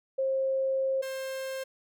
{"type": "tone pair in turn", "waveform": ["sine", "45% pulse"], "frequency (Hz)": [533, 529.9], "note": ["C5", "C5"], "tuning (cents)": [32, 22], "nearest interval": "unison", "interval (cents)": 10, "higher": "first", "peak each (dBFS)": [-25, -33], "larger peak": "first", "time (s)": [[0.18, 1.02], [1.02, 1.64]], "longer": "first", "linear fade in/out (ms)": 10, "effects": []}